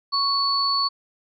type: tone pair together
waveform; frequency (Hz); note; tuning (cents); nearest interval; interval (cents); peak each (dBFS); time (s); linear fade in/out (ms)
sine; 1108.7 / 4442; C#6 / C#8; 0 / +3; 2 octaves; 2403; -23 / -21; 0.12-0.89; 20
effects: none